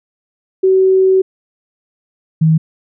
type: tone pair in turn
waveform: sine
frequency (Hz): 378.7 / 159.22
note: F#4 / D#3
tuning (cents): +40 / +40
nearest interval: octave + minor third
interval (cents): 1500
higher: first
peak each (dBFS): -7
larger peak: neither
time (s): 0.63-1.22 / 2.41-2.58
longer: first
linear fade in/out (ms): 10
effects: none